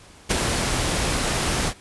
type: noise with ADSR envelope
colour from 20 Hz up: pink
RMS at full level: -17 dBFS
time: 0.29-1.74 s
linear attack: 24 ms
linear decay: 11 ms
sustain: -6 dB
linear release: 69 ms
effects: pink hiss -48 dBFS RMS until 1.8 s + resampled to 24000 Hz